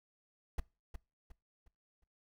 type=noise with echo; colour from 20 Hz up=brown; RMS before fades=-32 dBFS; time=0.58-0.6 s; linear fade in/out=5 ms; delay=360 ms; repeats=4; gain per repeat=-9 dB; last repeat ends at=2.04 s; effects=noise-tail reverb RT60 0.3 s tail -23 dB re dry